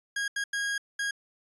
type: tone bursts at uneven times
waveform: 40% pulse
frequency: 1637 Hz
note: G#6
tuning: 25 cents flat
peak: -27 dBFS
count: 4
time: 0.16-0.28 / 0.36-0.44 / 0.53-0.78 / 0.99-1.11 s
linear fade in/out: 5 ms
effects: resampled to 24000 Hz